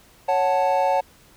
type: chord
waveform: triangle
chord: F# minor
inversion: second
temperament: equal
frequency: 554.4 / 740 / 880 Hz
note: C#5 / F#5 / A5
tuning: 0 / 0 / 0 cents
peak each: -20 dBFS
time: 0.28-1.01 s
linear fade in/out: 10 ms
effects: pink hiss -53 dBFS RMS until 1.36 s